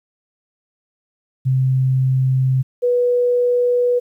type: tone pair in turn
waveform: sine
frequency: 130.81 / 489.3 Hz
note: C3 / B4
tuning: 0 / -16 cents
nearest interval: octave + major seventh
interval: 2284 cents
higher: second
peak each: -13 dBFS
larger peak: neither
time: 1.45-2.63 / 2.82-4 s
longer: neither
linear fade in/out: 20 ms
effects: 9-bit